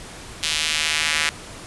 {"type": "tone with high-pass filter sweep", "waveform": "square", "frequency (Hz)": 77.4, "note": "D#2", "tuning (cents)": -9, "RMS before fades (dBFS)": -22, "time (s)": [0.43, 1.29], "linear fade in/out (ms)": 0, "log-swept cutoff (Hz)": [3200, 2000], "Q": 1.5, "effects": ["pink hiss -38 dBFS RMS until 1.66 s", "resampled to 24000 Hz"]}